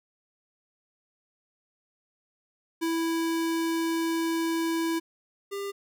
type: tone pair in turn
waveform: square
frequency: 329.6 / 399.3 Hz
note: E4 / G4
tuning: 0 / +32 cents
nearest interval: minor third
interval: 332 cents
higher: second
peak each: -26 / -32 dBFS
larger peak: first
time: 2.81-5 / 5.51-5.72 s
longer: first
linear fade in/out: 20 ms
effects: none